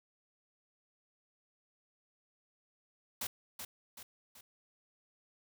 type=noise with echo; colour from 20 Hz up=white; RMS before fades=-38 dBFS; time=3.21-3.27 s; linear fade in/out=5 ms; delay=380 ms; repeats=3; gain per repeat=-6 dB; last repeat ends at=4.41 s; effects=none